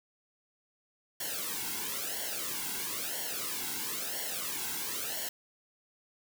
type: noise with flanger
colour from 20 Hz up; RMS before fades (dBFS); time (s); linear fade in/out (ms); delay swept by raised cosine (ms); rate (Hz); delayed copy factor
white; -36; 1.2-5.29; 5; 0.8 to 1.69; 1; -0.8
effects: none